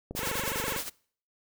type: click train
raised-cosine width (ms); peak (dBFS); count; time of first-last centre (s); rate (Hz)
2; -23; 17; 0.11-0.763; 24.5
type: noise with tremolo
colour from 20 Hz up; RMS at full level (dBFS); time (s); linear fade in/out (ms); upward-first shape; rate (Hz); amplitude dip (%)
white; -33; 0.15-0.9; 20; sine; 9.7; 70
type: tone with vibrato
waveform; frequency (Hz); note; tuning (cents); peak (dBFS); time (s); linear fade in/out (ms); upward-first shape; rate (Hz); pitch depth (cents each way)
10% pulse; 490.7; B4; -11; -24; 0.17-0.81; 50; sine; 17; 230
effects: noise-tail reverb RT60 0.5 s tail -23 dB re dry